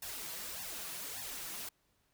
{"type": "noise with flanger", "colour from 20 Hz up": "white", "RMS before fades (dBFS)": -43, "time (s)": [0.02, 1.69], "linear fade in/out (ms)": 5, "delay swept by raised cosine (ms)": [1.1, 6.2], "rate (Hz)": 1.7, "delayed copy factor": 0.95, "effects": ["pink hiss -75 dBFS RMS until 2.13 s"]}